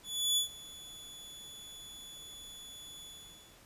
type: tone with ADSR envelope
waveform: sawtooth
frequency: 3438 Hz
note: A7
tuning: 41 cents flat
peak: -23 dBFS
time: 0.03-3.61 s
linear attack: 340 ms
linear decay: 110 ms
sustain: -21 dB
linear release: 560 ms
effects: pink hiss -59 dBFS RMS until 3.65 s + resampled to 32000 Hz